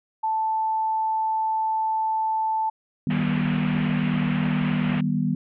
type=tone; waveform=sine; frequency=880 Hz; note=A5; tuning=in tune; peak=-21 dBFS; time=0.23-2.7 s; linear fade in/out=10 ms
type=chord; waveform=sine; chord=Eb augmented; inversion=none; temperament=just; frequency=155.56 / 194.45 / 243.1 Hz; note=Eb3 / G3 / B3; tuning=0 / -14 / -27 cents; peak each=-25 dBFS; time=3.07-5.35 s; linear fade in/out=2 ms
type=low-pass noise; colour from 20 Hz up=white; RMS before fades=-34 dBFS; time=3.1-5.01 s; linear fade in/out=5 ms; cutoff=2900 Hz; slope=48 dB/octave
effects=none